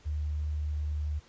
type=tone; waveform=sine; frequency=75.1 Hz; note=D2; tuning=39 cents sharp; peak=-29 dBFS; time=0.05-1.2 s; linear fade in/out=20 ms; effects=pink hiss -59 dBFS RMS until 1.28 s + resampled to 16000 Hz